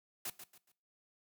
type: noise with echo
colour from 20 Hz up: white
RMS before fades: -40 dBFS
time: 0.25-0.3 s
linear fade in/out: 5 ms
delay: 140 ms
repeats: 3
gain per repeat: -10 dB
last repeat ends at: 0.72 s
effects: noise-tail reverb RT60 0.4 s tail -19 dB re dry + high-pass 100 Hz 12 dB/octave